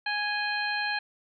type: harmonic tone with a mistuned harmonic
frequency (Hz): 830.6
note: G#5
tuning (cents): 0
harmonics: 1 / 2 / 3 / 4 / 5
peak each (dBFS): -33 / -30 / -34 / -41 / -35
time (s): 0.06-0.99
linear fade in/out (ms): 5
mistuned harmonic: 4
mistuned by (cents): -89
effects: none